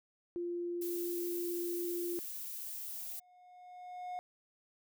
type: tone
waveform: sine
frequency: 347.9 Hz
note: F4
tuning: 7 cents flat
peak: -35 dBFS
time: 0.36-2.19 s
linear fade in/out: 0 ms
type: noise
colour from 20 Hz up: violet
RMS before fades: -43 dBFS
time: 0.81-3.2 s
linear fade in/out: 10 ms
type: tone with exponential growth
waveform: triangle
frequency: 723 Hz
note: F#5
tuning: 40 cents flat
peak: -35 dBFS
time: 2.67-4.19 s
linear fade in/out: 0 ms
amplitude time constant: 330 ms
effects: none